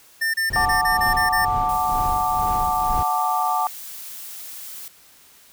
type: tone bursts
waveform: square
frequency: 1800 Hz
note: A6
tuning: 39 cents sharp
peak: -20 dBFS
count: 8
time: 0.21-1.453 s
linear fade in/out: 10 ms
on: 130 ms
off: 29 ms
type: noise with tremolo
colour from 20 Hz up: brown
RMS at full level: -27 dBFS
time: 0.5-3.03 s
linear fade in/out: 2 ms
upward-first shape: triangle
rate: 2.1 Hz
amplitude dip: 75%
type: chord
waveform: sine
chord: D major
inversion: first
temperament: just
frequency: 734.2 / 881 / 1174.7 Hz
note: F#5 / A5 / D6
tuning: -14 / +2 / 0 cents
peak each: -23 dBFS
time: 0.56-3.67 s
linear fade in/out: 0 ms
type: noise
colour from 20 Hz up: blue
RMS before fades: -36 dBFS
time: 1.69-4.88 s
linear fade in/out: 2 ms
effects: white hiss -51 dBFS RMS until 5.52 s